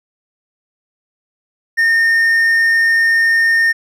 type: tone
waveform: triangle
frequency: 1827 Hz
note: A#6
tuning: 35 cents flat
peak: -8 dBFS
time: 1.77-3.73 s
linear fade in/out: 20 ms
effects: none